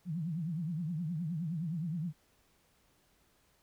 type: tone with vibrato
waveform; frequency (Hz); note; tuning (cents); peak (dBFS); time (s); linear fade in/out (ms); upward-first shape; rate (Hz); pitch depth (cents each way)
sine; 164.81; E3; 0; -33; 0.05-2.13; 50; triangle; 9.6; 210
effects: pink hiss -70 dBFS RMS until 3.62 s